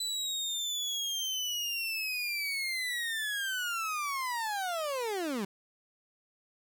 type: linear sweep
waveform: 30% pulse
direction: down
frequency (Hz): 3996 to 185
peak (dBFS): -29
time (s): 0-5.45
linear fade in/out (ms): 5
effects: none